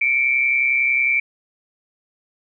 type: tone pair together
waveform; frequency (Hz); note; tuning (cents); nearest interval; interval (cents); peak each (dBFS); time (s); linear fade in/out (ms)
sine; 2205 / 2336; C#7 / D7; -10 / -10; minor second; 100; -22 / -16; 0.01-1.2; 5
effects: none